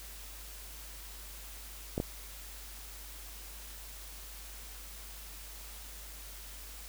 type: clicks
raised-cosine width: 2 ms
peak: -18 dBFS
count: 2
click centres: 1.979 / 2.001 s
effects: added 50 Hz sine -48 dBFS peak until 6.88 s + white hiss -49 dBFS RMS until 6.88 s